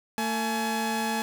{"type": "tone pair together", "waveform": "sawtooth", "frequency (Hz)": [225.3, 847.2], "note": ["A3", "G#5"], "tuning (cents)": [41, 34], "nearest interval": "octave + major seventh", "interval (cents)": 2293, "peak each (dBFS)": -25, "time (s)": [0.18, 1.22], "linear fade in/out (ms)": 0, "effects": []}